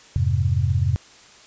sine chord, F minor, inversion none, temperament equal, 87.31 / 103.83 / 130.81 Hz, F2 / Ab2 / C3, 0 / 0 / 0 cents, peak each -21 / -22 / -22 dBFS, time 0.16-0.96 s, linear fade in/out 0 ms, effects white hiss -48 dBFS RMS until 1.46 s + resampled to 16000 Hz

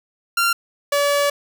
sawtooth tone pair in turn, 1382 / 572.6 Hz, F6 / D5, -19 / -44 cents, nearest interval octave + minor third, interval 1525 cents, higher first, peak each -12 dBFS, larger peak neither, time 0.37-0.53 / 0.92-1.3 s, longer second, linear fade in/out 5 ms, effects none

